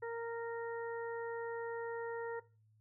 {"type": "harmonic tone", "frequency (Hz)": 463.8, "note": "A#4", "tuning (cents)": -9, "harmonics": [1, 2, 3, 4], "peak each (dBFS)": [-39, -47, -51, -50], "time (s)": [0.02, 2.4], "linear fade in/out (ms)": 10, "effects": ["noise-tail reverb RT60 0.3 s tail -17 dB re dry", "added 108 Hz sine -66 dBFS peak until 2.8 s"]}